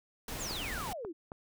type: noise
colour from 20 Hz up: pink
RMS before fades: -40 dBFS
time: 0.28-0.93 s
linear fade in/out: 2 ms
type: exponential sweep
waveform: sine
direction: down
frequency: 7910 to 301.2 Hz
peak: -38 dBFS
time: 0.39-1.13 s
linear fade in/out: 20 ms
type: click train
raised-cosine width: 1 ms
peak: -28 dBFS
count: 4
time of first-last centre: 0.51-1.319 s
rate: 3.71 Hz
effects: none